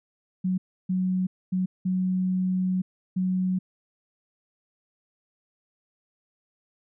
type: tone bursts at uneven times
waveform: sine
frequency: 185 Hz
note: F#3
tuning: in tune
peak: -22 dBFS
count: 5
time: 0.44-0.58 / 0.89-1.27 / 1.52-1.66 / 1.85-2.82 / 3.16-3.59 s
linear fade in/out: 10 ms
effects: none

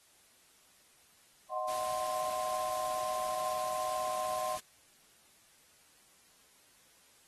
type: chord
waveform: sine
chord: C diminished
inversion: first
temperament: equal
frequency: 622.3 / 740 / 1046.5 Hz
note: Eb5 / Gb5 / C6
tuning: 0 / 0 / 0 cents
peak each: -37 dBFS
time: 1.49-4.59 s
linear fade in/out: 50 ms
type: noise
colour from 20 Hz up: white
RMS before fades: -44 dBFS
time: 1.68-4.6 s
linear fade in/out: 5 ms
effects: white hiss -64 dBFS RMS until 7.27 s + AAC 32 kbps

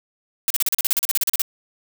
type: noise bursts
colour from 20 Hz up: blue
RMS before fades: -19 dBFS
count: 16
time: 0.48-1.418 s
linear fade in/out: 0 ms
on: 23 ms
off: 38 ms
effects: none

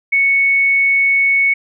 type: tone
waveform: sine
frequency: 2215 Hz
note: C#7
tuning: 2 cents flat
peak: -10 dBFS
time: 0.12-1.54 s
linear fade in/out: 10 ms
effects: none

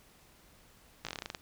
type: slowing click train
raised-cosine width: 0.2 ms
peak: -20 dBFS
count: 11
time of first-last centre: 1.05-1.348 s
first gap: 17 ms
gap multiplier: 1.12
effects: pink hiss -61 dBFS RMS until 1.41 s

